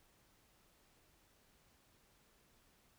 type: silence
effects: pink hiss -71 dBFS RMS until 2.98 s